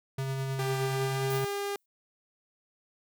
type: tone with tremolo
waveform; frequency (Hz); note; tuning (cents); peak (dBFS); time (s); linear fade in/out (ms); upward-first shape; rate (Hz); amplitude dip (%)
square; 134.3; C3; +46; -30; 0.18-1.45; 5; sine; 9.6; 25
type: tone with pitch glide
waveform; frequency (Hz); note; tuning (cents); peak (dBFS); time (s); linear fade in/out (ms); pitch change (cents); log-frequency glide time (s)
sawtooth; 395.7 to 402.8; G4 to G4; +16 to +47; -27; 0.59-1.76; 2; +31; 0.8-1.44
type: noise with exponential decay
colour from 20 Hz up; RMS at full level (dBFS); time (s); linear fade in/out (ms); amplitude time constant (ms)
violet; -39; 1.3-1.86; 5; 120
effects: none